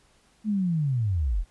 sine linear sweep, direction down, 220 to 34 Hz, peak -22 dBFS, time 0.44-1.45 s, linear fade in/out 50 ms, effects pink hiss -62 dBFS RMS until 1.5 s + resampled to 24000 Hz

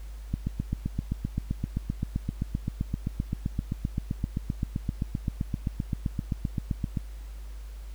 click train, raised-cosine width 5 ms, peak -15 dBFS, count 52, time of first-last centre 0.34-6.972 s, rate 7.69 Hz, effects added 51 Hz sine -37 dBFS peak until 7.94 s + pink hiss -56 dBFS RMS until 7.94 s

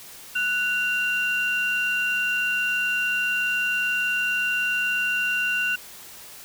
sine tone pair together, 1480 / 2767 Hz, F#6 / F7, 0 / -17 cents, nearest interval major seventh, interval 1083 cents, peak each -23 dBFS, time 0.35-5.76 s, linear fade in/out 10 ms, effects tanh soft clip ceiling -16 dBFS + white hiss -43 dBFS RMS until 6.44 s

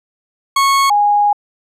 40% pulse / sine tone pair in turn, 1100 / 824.1 Hz, C#6 / G#5, -14 / -14 cents, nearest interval perfect fourth, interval 500 cents, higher first, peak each -9 dBFS, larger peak neither, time 0.56-0.9 / 0.9-1.33 s, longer second, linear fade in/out 5 ms, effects low-pass 11000 Hz 12 dB/octave

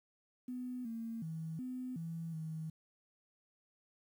sine tone with pitch steps, 250.3 / 227.7 / 161 / 253.8 / 164.9 / 158.9 Hz, B3 / A#3 / E3 / B3 / E3 / D#3, +23 / -40 / -41 / +47 / +1 / +37 cents, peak -39 dBFS, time 0.48-2.7 s, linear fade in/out 5 ms, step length 370 ms, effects 11-bit

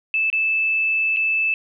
sine tone with dropouts, 2628 Hz, E7, 6 cents flat, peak -17 dBFS, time 0.14-1.54 s, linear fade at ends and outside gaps 1 ms, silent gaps 0.301-0.328 / 1.163-1.169 s, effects none

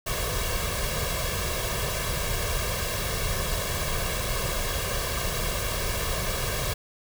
pink noise with comb filter, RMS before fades -28 dBFS, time 0.06-6.74 s, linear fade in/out 10 ms, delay 1.8 ms, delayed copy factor +0.75, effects none

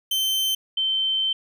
40% pulse / sine tone pair in turn, 3098 / 3098 Hz, G7 / G7, -21 / -21 cents, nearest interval unison, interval 0 cents, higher neither, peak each -20 / -20 dBFS, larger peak neither, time 0.11-0.55 / 0.77-1.33 s, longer second, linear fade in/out 5 ms, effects none

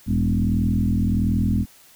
sine tone with frequency modulation, 149 Hz, D3, 25 cents sharp, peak -17 dBFS, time 0.06-1.66 s, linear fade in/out 50 ms, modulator 41.4 Hz, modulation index 2.6, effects white hiss -51 dBFS RMS until 1.95 s

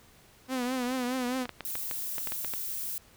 sawtooth tone with vibrato, 252.2 Hz, B3, 36 cents sharp, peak -25 dBFS, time 0.48-1.47 s, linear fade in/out 50 ms, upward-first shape triangle, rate 4.8 Hz, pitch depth 81 cents each way
clicks, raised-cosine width 0.3 ms, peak -20 dBFS, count 10, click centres 1.455 / 1.493 / 1.607 / 1.754 / 1.912 / 2.182 / 2.273 / 2.321 / 2.447 / 2.537 s
violet noise, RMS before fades -35 dBFS, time 1.65-2.98 s, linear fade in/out 0 ms
effects pink hiss -58 dBFS RMS until 3.16 s

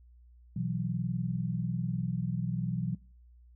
sine chord, B suspended fourth, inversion none, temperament equal, 123.47 / 164.81 / 185 Hz, B2 / E3 / F#3, 0 / 0 / 0 cents, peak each -34 dBFS, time 0.56-2.95 s, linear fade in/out 5 ms, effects noise-tail reverb RT60 0.4 s tail -22 dB re dry + added 60 Hz sine -54 dBFS peak until 3.55 s

